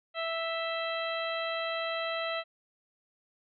harmonic tone with a mistuned harmonic, 659.3 Hz, E5, in tune, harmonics 1 / 2 / 3 / 4 / 5 / 6, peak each -34 / -37 / -39 / -40 / -41 / -42 dBFS, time 0.14-2.44 s, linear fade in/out 50 ms, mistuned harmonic 5, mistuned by -51 cents, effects none

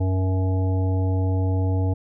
harmonic tone, 93.7 Hz, F#2, 22 cents sharp, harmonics 1 / 3 / 5 / 7 / 9, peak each -19 / -29 / -33 / -36 / -38 dBFS, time 0-1.94 s, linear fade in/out 10 ms, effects none

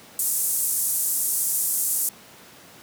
pink band-pass noise, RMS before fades -24 dBFS, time 0.19-2.09 s, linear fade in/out 2 ms, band 8400 to 14000 Hz, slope 24 dB/octave, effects pink hiss -47 dBFS RMS until 2.82 s + high-pass 150 Hz 12 dB/octave

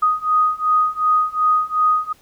sine beating tone pair, 1244.5 / 1247.2 Hz, D#6 / D#6, 0 / +4 cents, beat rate 2.7 Hz, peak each -18 / -17 dBFS, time 0.02-2.13 s, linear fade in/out 10 ms, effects pink hiss -53 dBFS RMS until 2.21 s

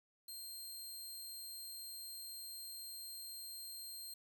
15% pulse tone, 4186 Hz, C8, in tune, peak -40 dBFS, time 0.28-4.14 s, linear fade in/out 5 ms, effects 11-bit

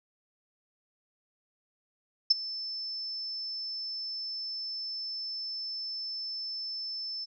sine tone with ADSR envelope, 5280 Hz, E8, 2 cents sharp, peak -15 dBFS, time 2.3-7.26 s, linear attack 10 ms, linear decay 19 ms, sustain -19 dB, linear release 27 ms, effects none

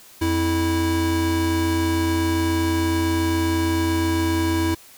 square tone pair together, 86.58 / 326.9 Hz, F2 / E4, -14 / -14 cents, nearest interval octave + major seventh, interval 2300 cents, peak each -24 / -21 dBFS, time 0.21-4.75 s, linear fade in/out 10 ms, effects white hiss -47 dBFS RMS until 4.97 s

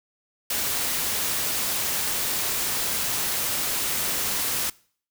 white noise, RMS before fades -26 dBFS, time 0.5-4.7 s, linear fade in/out 5 ms, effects noise-tail reverb RT60 0.5 s tail -23 dB re dry

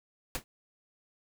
pink noise with exponential decay, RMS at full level -29 dBFS, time 0.35-0.44 s, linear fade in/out 0 ms, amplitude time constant 19 ms, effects none

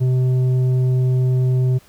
sine tone with tanh clipping, 127.9 Hz, C3, 39 cents flat, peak -15 dBFS, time 0-1.79 s, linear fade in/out 20 ms, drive 7 dB, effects pink hiss -51 dBFS RMS until 1.88 s

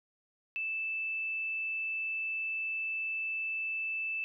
sine tone, 2637 Hz, E7, in tune, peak -32 dBFS, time 0.56-4.24 s, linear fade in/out 0 ms, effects none

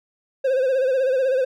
triangle tone with vibrato, 523.3 Hz, C5, in tune, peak -15 dBFS, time 0.44-1.45 s, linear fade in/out 10 ms, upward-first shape sine, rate 16 Hz, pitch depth 71 cents each way, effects none

